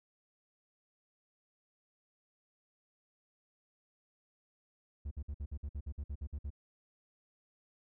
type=tone bursts; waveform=triangle; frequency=71.4 Hz; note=D2; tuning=48 cents flat; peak=-35 dBFS; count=13; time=5.05-6.504 s; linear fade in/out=10 ms; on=62 ms; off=54 ms; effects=none